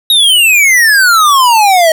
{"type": "exponential sweep", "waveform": "square", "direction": "down", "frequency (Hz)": [3820, 627], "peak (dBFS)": -5, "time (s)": [0.1, 1.92], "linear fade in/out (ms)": 2, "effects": []}